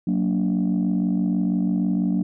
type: chord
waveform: sine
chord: Gb augmented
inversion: none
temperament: just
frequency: 185 / 231.2 / 289.1 Hz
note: Gb3 / Bb3 / D4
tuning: 0 / -14 / -27 cents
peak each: -20 / -23 / -24 dBFS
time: 0.07-2.23 s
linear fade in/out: 5 ms
effects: tanh soft clip ceiling -14 dBFS